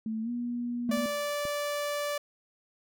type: tone with pitch glide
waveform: sine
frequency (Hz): 220.8 to 240.8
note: A3 to B3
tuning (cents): +6 to -44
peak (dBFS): -30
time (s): 0.06-1.06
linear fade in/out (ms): 2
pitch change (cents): +150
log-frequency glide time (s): 0.22-0.3
type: tone with exponential decay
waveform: triangle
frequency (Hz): 220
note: A3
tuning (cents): 0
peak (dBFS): -24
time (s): 0.89-1.35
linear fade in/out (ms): 2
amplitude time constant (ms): 99
type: tone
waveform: sawtooth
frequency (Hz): 583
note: D5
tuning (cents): -13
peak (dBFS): -26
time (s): 0.91-2.18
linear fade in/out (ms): 5
type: clicks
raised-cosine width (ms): 3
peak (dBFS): -39 / -29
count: 2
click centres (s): 0.974 / 1.453
effects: none